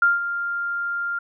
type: tone with ADSR envelope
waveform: sine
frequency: 1396.9 Hz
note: F6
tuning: in tune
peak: -12 dBFS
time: 0.02-1.19 s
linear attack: 4 ms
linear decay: 170 ms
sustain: -11 dB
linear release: 7 ms
effects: none

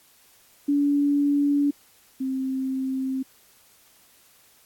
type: tone pair in turn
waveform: sine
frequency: 286.4 / 263.7 Hz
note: D4 / C4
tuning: -43 / +14 cents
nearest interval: minor second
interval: 143 cents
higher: first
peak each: -18 / -24 dBFS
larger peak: first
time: 0.68-1.71 / 2.2-3.23 s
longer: neither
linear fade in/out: 10 ms
effects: white hiss -57 dBFS RMS until 4.65 s + AAC 64 kbps

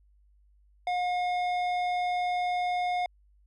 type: tone with hard clipping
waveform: triangle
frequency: 718 Hz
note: F5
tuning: 48 cents sharp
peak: -28 dBFS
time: 0.87-3.06 s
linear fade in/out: 2 ms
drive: 14 dB
effects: added 50 Hz sine -59 dBFS peak until 3.46 s + resampled to 22050 Hz

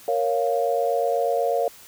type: chord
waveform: sine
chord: Bb minor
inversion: none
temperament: equal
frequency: 466.2 / 554.4 / 698.5 Hz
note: Bb4 / Db5 / F5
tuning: 0 / 0 / 0 cents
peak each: -24 dBFS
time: 0.08-1.68 s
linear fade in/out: 2 ms
effects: white hiss -47 dBFS RMS until 1.87 s

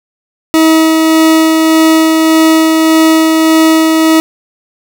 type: tone with tremolo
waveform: 40% pulse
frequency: 320 Hz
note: D#4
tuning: 49 cents sharp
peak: -3 dBFS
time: 0.54-4.2 s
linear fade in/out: 0 ms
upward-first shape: sine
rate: 1.7 Hz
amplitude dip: 25%
effects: none

